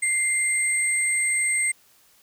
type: tone pair together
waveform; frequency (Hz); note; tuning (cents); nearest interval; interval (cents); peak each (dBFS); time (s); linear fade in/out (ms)
sine; 2093 / 8372; C7 / C9; 0 / 0; 2 octaves; 2400; -22; 0.02-1.72; 10
effects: tanh soft clip ceiling -14 dBFS + white hiss -58 dBFS RMS until 2.22 s